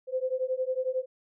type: beating tone pair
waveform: sine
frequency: 510 / 521 Hz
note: C5 / C5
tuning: -44 / -7 cents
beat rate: 11 Hz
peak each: -30 dBFS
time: 0.07-1.06 s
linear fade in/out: 50 ms
effects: none